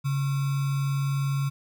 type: tone with sample-and-hold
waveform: sine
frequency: 138.59 Hz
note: C#3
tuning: in tune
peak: -23 dBFS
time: 0.04-1.5 s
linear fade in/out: 20 ms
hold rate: 1225 Hz
effects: none